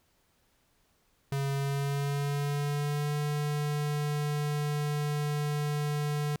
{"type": "tone with pitch glide", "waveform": "square", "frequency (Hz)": [138.59, 147.68], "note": ["C#3", "D3"], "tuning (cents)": [0, 10], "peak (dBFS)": -29, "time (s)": [1.32, 6.36], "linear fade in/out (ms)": 2, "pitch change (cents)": 110, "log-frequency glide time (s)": [1.54, 3.16], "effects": ["pink hiss -70 dBFS RMS until 6.4 s"]}